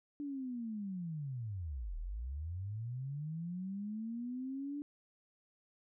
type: linear two-way sweep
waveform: sine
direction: down then up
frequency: 293.7 to 36.82 to 293.7 Hz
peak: -38 dBFS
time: 0.2-4.82 s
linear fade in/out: 0 ms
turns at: 1.97 s
effects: none